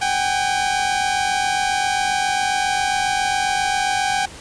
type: tone pair together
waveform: sawtooth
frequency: 762 / 809.4 Hz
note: G5 / G#5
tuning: -49 / -45 cents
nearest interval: minor second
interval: 104 cents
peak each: -17 dBFS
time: 0.01-4.26 s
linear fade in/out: 10 ms
effects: pink hiss -38 dBFS RMS until 4.4 s + resampled to 22050 Hz